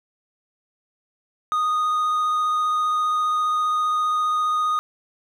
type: tone with vibrato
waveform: triangle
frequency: 1238 Hz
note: D#6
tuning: 9 cents flat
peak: -17 dBFS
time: 1.52-4.79 s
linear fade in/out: 0 ms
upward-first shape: sine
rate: 15 Hz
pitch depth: 9 cents each way
effects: none